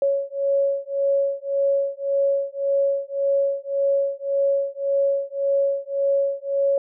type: beating tone pair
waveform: sine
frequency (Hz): 554.4 / 556.2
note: C#5 / C#5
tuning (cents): 0 / +6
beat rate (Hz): 1.8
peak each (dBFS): -22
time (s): 0.02-6.78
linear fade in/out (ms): 2
effects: none